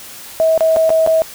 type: tone with dropouts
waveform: sine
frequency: 644 Hz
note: E5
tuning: 41 cents flat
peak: -9 dBFS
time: 0.4-1.22 s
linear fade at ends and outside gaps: 0 ms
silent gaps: 0.577-0.607 / 0.762-0.768 / 0.894-0.903 / 1.064-1.074 s
effects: white hiss -34 dBFS RMS until 1.34 s